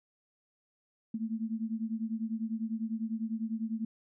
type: beating tone pair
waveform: sine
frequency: 220 / 230 Hz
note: A3 / A#3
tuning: 0 / -23 cents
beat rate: 10 Hz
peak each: -34 / -36 dBFS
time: 1.14-3.85 s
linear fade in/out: 5 ms
effects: none